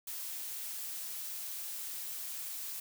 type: noise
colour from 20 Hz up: blue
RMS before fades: -41 dBFS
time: 0.07-2.8 s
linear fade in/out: 5 ms
effects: none